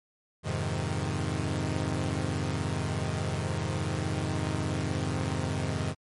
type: chord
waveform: sawtooth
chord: F minor seventh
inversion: none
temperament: equal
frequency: 87.31 / 103.83 / 130.81 / 155.56 Hz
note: F2 / Ab2 / C3 / Eb3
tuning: 0 / 0 / 0 / 0 cents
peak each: -30 dBFS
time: 0.43-5.95 s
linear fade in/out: 50 ms
effects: MP3 48 kbps